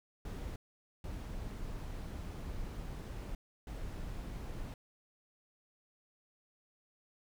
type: noise bursts at uneven times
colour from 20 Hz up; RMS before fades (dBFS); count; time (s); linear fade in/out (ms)
brown; -42; 3; 0.25-0.56 / 1.04-3.35 / 3.67-4.74; 2
effects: none